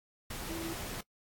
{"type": "tone in noise", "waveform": "sine", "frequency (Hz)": 330, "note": "E4", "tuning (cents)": 2, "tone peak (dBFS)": -38, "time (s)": [0.49, 0.73], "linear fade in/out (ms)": 5, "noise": "pink", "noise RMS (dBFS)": -41, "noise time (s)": [0.3, 1.01], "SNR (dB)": 0, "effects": ["noise-tail reverb RT60 0.1 s tail -23 dB re dry", "AAC 64 kbps"]}